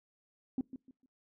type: tone with echo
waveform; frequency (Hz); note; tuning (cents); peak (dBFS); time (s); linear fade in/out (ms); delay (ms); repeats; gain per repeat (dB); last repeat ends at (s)
sine; 260.2; C4; -9; -28; 0.58-0.61; 2; 150; 3; -12; 1.06
effects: noise-tail reverb RT60 0.3 s tail -23 dB re dry + tanh soft clip ceiling -26 dBFS